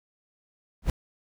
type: noise with exponential growth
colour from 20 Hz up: brown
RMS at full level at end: -17 dBFS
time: 0.82-0.9 s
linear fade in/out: 2 ms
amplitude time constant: 17 ms
effects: none